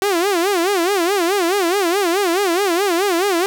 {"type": "tone with vibrato", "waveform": "sawtooth", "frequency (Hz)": 370, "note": "F#4", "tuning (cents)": 0, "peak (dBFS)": -11, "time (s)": [0.02, 3.46], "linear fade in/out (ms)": 0, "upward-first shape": "sine", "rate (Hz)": 4.7, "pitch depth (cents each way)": 190, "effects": []}